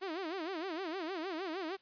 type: tone with vibrato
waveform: sawtooth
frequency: 349.2 Hz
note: F4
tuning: in tune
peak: -33 dBFS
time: 0.01-1.77 s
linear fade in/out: 20 ms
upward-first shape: sine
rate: 6.5 Hz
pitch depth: 210 cents each way
effects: white hiss -67 dBFS RMS until 1.81 s + resampled to 11025 Hz